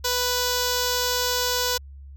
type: tone with notch filter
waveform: 5% pulse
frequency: 493.9 Hz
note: B4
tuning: in tune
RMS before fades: -24 dBFS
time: 0.04-1.78 s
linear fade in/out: 10 ms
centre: 2200 Hz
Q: 1.2
effects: added 69 Hz sine -39 dBFS peak until 2.16 s